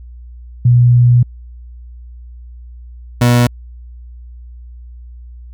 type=tone pair in turn; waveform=sine / 30% pulse; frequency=121.8 / 121.3 Hz; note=B2 / B2; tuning=-24 / -31 cents; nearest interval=unison; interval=7 cents; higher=first; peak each=-5 dBFS; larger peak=neither; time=0.65-1.23 / 3.21-3.47 s; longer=first; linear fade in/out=5 ms; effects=added 60 Hz sine -31 dBFS peak until 5.53 s